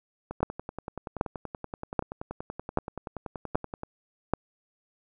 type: two click trains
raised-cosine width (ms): 1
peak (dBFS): -9 / -21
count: 6 / 38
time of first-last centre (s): 0.43-4.336 / 0.31-3.834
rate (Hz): 1.28 / 10.5
effects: none